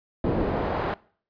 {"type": "noise with band-pass filter sweep", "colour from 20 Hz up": "brown", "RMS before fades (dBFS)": -26, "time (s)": [0.24, 0.94], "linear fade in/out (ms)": 2, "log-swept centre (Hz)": [380, 1000], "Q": 0.86, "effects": ["noise-tail reverb RT60 0.5 s tail -22 dB re dry", "resampled to 11025 Hz"]}